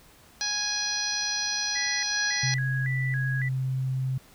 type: harmonic tone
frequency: 830.6 Hz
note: G#5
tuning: in tune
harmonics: 1 / 2 / 3 / 4 / 5 / 6 / 7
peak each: -40 / -34 / -39 / -40 / -31 / -34 / -31 dBFS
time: 0.41-2.54 s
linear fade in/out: 0 ms
type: tone with vibrato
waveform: sine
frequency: 1809 Hz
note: A6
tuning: 48 cents sharp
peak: -30 dBFS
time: 1.75-3.49 s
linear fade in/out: 10 ms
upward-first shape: square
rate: 1.8 Hz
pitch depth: 150 cents each way
type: tone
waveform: sine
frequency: 131 Hz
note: C3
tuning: 2 cents sharp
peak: -25 dBFS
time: 2.43-4.18 s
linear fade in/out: 5 ms
effects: pink hiss -55 dBFS RMS until 4.34 s